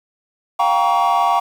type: chord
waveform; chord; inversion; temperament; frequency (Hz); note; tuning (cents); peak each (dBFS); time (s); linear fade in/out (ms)
triangle; G half-diminished seventh; third; just; 705.6 / 784 / 940.8 / 1128.9; F5 / G5 / Bb5 / Db6; +18 / 0 / +16 / +31; -16; 0.59-1.4; 10
effects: tanh soft clip ceiling -6 dBFS + 7-bit